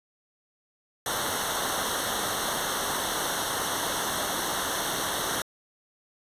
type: noise with comb filter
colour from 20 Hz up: pink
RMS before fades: -29 dBFS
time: 1.06-5.42 s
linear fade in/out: 2 ms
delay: 0.41 ms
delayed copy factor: -0.9
effects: resampled to 32000 Hz